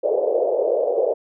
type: band-pass noise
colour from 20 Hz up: white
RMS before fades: -20 dBFS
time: 0.03-1.14 s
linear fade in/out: 10 ms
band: 420 to 610 Hz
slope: 48 dB/octave
effects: none